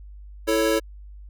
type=chord; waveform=square; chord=A major; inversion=second; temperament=equal; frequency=329.6 / 440 / 554.4 Hz; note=E4 / A4 / C#5; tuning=0 / 0 / 0 cents; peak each=-24 dBFS; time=0.47-0.8 s; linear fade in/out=20 ms; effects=added 50 Hz sine -39 dBFS peak until 1.29 s